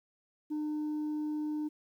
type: tone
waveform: sine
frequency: 302.6 Hz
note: D#4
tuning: 48 cents flat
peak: -29 dBFS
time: 0.5-1.69 s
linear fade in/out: 20 ms
effects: tanh soft clip ceiling -31 dBFS + 11-bit